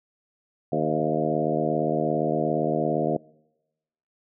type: harmonic tone with a mistuned harmonic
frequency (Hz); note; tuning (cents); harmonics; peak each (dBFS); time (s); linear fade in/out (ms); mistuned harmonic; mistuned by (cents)
77.4; D#2; -9; 2 / 3 / 4 / 5 / 6 / 7 / 8 / 9; -30 / -30 / -30 / -30 / -30 / -30 / -30 / -30; 0.72-3.17; 5; 8; +26
effects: noise-tail reverb RT60 1.0 s tail -25 dB re dry